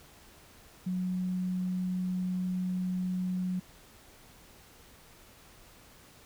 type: tone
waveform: sine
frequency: 183.1 Hz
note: F#3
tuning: 18 cents flat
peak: -29 dBFS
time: 0.86-3.6 s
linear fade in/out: 10 ms
effects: pink hiss -56 dBFS RMS until 6.25 s